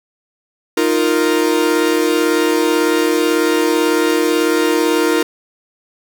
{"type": "chord", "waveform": "45% pulse", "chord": "Eb suspended second", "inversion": "none", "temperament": "equal", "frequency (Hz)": [311.1, 349.2, 466.2], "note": ["Eb4", "F4", "Bb4"], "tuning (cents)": [0, 0, 0], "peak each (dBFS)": -17, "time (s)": [0.77, 5.23], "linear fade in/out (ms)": 5, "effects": ["8-bit"]}